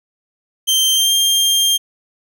sawtooth tone with pitch glide, 3136 to 3196 Hz, G7 to G7, 0 to +33 cents, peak -9 dBFS, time 0.67-1.78 s, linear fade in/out 20 ms, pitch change +33 cents, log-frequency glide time 0.94-1.13 s, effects none

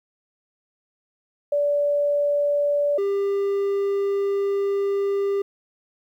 sine / triangle tone pair in turn, 579 / 398.3 Hz, D5 / G4, -25 / +28 cents, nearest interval tritone, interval 647 cents, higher first, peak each -18 dBFS, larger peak neither, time 1.52-2.98 / 2.98-5.42 s, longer second, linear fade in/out 5 ms, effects 10-bit

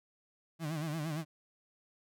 35% pulse tone with vibrato, 156.2 Hz, D#3, 7 cents sharp, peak -33 dBFS, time 0.59-1.25 s, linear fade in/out 50 ms, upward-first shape sine, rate 8.7 Hz, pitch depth 110 cents each way, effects none

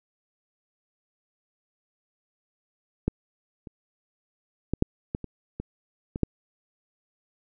clicks, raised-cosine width 3 ms, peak -10 / -27 / -12 / -6 / -15 / -22 / -19 / -18 / -8 dBFS, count 9, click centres 3.08 / 3.672 / 4.736 / 4.824 / 5.149 / 5.243 / 5.6 / 6.159 / 6.233 s, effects none

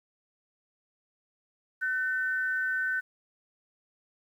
sine tone pair together, 1514.4 / 1798 Hz, F#6 / A6, +40 / +37 cents, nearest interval minor third, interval 297 cents, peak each -27 / -36 dBFS, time 1.81-3.01 s, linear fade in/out 20 ms, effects 10-bit

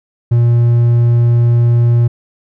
triangle tone, 118.7 Hz, A#2, 32 cents sharp, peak -5 dBFS, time 0.31-2.08 s, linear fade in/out 10 ms, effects none

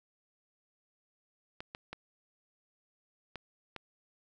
clicks, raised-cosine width 0.3 ms, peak -25 dBFS, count 5, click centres 1.605 / 1.749 / 1.93 / 3.357 / 3.763 s, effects none

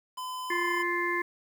square tone, 1015 Hz, B5, 47 cents sharp, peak -35 dBFS, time 0.17-0.83 s, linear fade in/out 10 ms
harmonic tone, 349.2 Hz, F4, in tune, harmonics 1 / 3 / 5 / 6, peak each -32 / -32 / -32 / -32 dBFS, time 0.5-1.22 s, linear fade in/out 5 ms
effects 9-bit

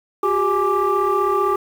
sine tone cluster, 366.9 / 402.4 / 836 / 1176 Hz, F#4 / G4 / G#5 / D6, -15 / +45 / +11 / +2 cents, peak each -21 / -19 / -25 / -18 dBFS, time 0.23-1.56 s, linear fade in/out 5 ms, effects tanh soft clip ceiling -10 dBFS + 7-bit

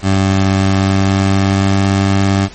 20% pulse tone with pitch glide, 96.5 to 97.79 Hz, G2 to G2, -27 to -4 cents, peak -5 dBFS, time 0.02-2.49 s, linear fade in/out 50 ms, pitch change +23 cents, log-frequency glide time 0.62-1.87 s, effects pink hiss -36 dBFS RMS until 2.54 s + MP3 32 kbps

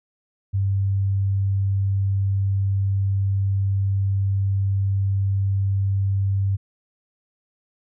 sine tone, 98 Hz, G2, in tune, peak -18 dBFS, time 0.53-6.57 s, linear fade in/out 20 ms, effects none

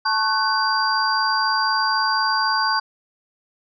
sine tone cluster, 874 / 1098 / 1500 / 4746 Hz, A5 / C#6 / F#6 / D8, -12 / -17 / +23 / +17 cents, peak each -23 dBFS, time 0.05-2.8 s, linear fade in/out 10 ms, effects none

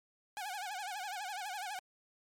sawtooth tone with vibrato, 784 Hz, G5, in tune, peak -35 dBFS, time 0.37-1.79 s, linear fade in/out 0 ms, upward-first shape sine, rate 12 Hz, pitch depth 150 cents each way, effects MP3 64 kbps

